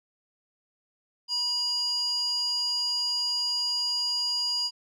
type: tone with band-pass filter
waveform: square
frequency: 970 Hz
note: B5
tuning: 31 cents flat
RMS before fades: -28 dBFS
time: 1.28-4.71 s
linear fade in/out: 50 ms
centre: 4800 Hz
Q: 7
effects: none